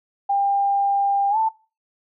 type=tone with pitch glide; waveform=sine; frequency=798 to 885.4 Hz; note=G5 to A5; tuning=+31 to +11 cents; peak=-17 dBFS; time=0.29-1.49 s; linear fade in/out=10 ms; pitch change=+180 cents; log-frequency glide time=1.3-1.37 s; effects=noise-tail reverb RT60 0.3 s tail -17 dB re dry